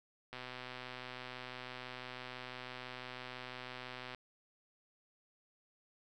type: click train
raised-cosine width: 0.3 ms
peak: -29 dBFS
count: 482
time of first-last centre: 0.33-4.147 s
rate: 126 Hz
effects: none